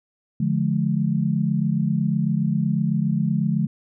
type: chord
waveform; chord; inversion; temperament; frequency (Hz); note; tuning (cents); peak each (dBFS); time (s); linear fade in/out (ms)
sine; D diminished; none; equal with one note detuned; 146.83 / 174.61 / 213.1; D3 / F3 / Ab3; 0 / 0 / +45; -23; 0.4-3.67; 5
effects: none